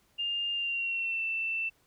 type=tone with pitch glide; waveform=sine; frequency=2809 to 2671 Hz; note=F7 to E7; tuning=+9 to +22 cents; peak=-29 dBFS; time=0.18-1.7 s; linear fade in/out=20 ms; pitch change=-87 cents; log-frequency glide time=0.53-1.24 s; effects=pink hiss -68 dBFS RMS until 1.86 s